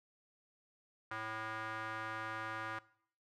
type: tone with band-pass filter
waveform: square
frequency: 110 Hz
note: A2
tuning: in tune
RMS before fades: -42 dBFS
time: 1.11-2.79 s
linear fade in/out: 5 ms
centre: 1400 Hz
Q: 2.7
effects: noise-tail reverb RT60 0.6 s tail -20 dB re dry